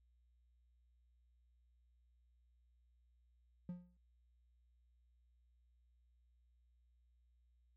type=tone with exponential decay; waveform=triangle; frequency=177.5 Hz; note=F3; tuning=28 cents sharp; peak=-38 dBFS; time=3.69-3.97 s; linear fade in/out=2 ms; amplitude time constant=60 ms; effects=added 60 Hz sine -70 dBFS peak until 7.76 s